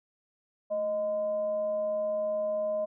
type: tone with frequency modulation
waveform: sine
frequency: 622.3 Hz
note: D#5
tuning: in tune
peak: -27 dBFS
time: 0.7-2.86 s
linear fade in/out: 20 ms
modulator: 403 Hz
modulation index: 0.23
effects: none